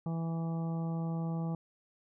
harmonic tone, 164.81 Hz, E3, in tune, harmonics 1 / 2 / 3 / 4 / 5 / 6 / 7, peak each -32 / -45 / -47 / -49 / -47 / -58 / -53 dBFS, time 0.06-1.55 s, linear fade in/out 2 ms, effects none

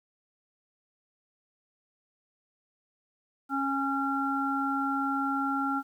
harmonic tone, 274.5 Hz, C#4, 17 cents flat, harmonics 1 / 3 / 5, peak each -30 / -33 / -30 dBFS, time 3.49-5.83 s, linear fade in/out 50 ms, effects 10-bit

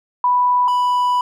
sine / triangle tone pair in turn, 987.8 / 987.8 Hz, B5 / B5, 0 / 0 cents, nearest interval unison, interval 0 cents, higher neither, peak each -12 dBFS, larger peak neither, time 0.24-0.68 / 0.68-1.21 s, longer second, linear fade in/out 2 ms, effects none

